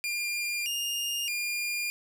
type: tone with pitch steps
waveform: sawtooth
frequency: 2402 / 2827 / 2411 Hz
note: D7 / F7 / D7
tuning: +38 / +20 / +45 cents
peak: -26 dBFS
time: 0.04-1.9 s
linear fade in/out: 0 ms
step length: 620 ms
effects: none